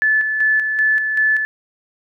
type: tone with tremolo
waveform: sine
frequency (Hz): 1737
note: A6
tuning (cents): -23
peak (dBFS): -12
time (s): 0.02-1.45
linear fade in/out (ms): 0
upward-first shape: square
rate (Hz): 2.6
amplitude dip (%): 45
effects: none